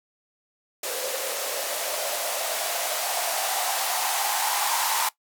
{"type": "noise with band-pass filter sweep", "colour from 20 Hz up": "violet", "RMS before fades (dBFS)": -27, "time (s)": [0.83, 5.09], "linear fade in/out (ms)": 5, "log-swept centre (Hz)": [500, 920], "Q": 5.7, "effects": ["noise-tail reverb RT60 0.1 s tail -18 dB re dry"]}